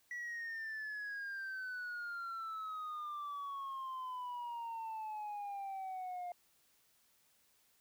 sine exponential sweep, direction down, 1951 to 705 Hz, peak -38 dBFS, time 0.11-6.32 s, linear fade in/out 2 ms, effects tanh soft clip ceiling -39 dBFS + white hiss -72 dBFS RMS until 7.8 s

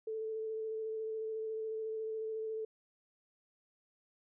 sine tone with vibrato, 440 Hz, A4, in tune, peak -36 dBFS, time 0.07-2.65 s, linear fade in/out 5 ms, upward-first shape square, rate 14 Hz, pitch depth 11 cents each way, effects none

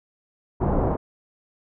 pink low-pass noise, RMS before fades -22 dBFS, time 0.6-0.97 s, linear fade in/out 20 ms, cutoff 950 Hz, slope 24 dB/octave, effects none

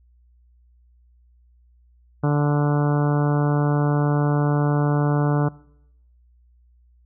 harmonic tone, 146.3 Hz, D3, 6 cents flat, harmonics 1 / 2 / 3 / 4 / 5 / 6 / 7 / 8 / 9 / 10, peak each -18 / -24 / -28 / -30 / -32 / -34 / -35 / -36 / -37 / -38 dBFS, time 2.23-5.49 s, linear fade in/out 10 ms, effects noise-tail reverb RT60 0.8 s tail -23 dB re dry + added 60 Hz sine -53 dBFS peak until 7.05 s

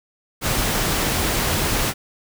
pink noise, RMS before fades -21 dBFS, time 0.41-1.94 s, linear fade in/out 50 ms, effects none

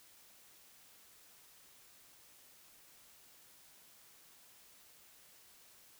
silence, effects white hiss -62 dBFS RMS until 5.99 s

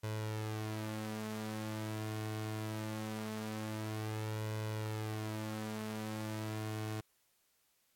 sawtooth tone with flanger, 108.4 Hz, A2, 25 cents flat, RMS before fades -40 dBFS, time 0.03-7.01 s, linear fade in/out 10 ms, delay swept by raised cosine 2 to 6.5 ms, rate 0.22 Hz, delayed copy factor +0.6, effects white hiss -75 dBFS RMS until 7.95 s + AAC 64 kbps

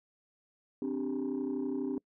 sine chord, C suspended second, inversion none, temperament equal, 261.6 / 293.7 / 392 Hz, C4 / D4 / G4, 0 / 0 / 0 cents, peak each -33 / -34 / -36 dBFS, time 0.82-1.98 s, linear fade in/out 2 ms, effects noise-tail reverb RT60 0.1 s tail -26 dB re dry + tanh soft clip ceiling -27 dBFS

